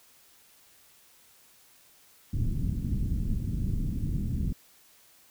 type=low-pass noise; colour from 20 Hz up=pink; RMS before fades=-29 dBFS; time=2.33-4.53 s; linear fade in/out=5 ms; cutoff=230 Hz; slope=24 dB/octave; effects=white hiss -59 dBFS RMS until 5.3 s